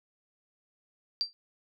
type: tone with exponential decay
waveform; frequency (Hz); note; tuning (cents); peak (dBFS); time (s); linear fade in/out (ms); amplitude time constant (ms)
sine; 4699; D8; 0; -22; 1.21-1.33; 0; 24
effects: none